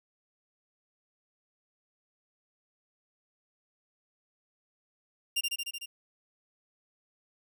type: tone with echo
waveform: sawtooth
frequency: 2794 Hz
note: F7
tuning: in tune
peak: -23 dBFS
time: 5.36-5.41 s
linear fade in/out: 10 ms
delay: 75 ms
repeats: 6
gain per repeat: -2 dB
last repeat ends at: 5.86 s
effects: none